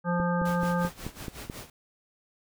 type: harmonic tone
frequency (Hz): 174.7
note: F3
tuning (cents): +1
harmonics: 1 / 3 / 5 / 7 / 9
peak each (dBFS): -26 / -31 / -33 / -34 / -36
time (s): 0.04-0.9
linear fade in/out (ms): 50
type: click train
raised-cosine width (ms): 3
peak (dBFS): -21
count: 7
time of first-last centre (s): 0.2-1.499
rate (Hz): 4.62
type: noise with tremolo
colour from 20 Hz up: pink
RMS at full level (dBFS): -40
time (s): 0.45-1.7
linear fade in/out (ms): 5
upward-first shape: sine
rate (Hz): 5.5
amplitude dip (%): 80
effects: none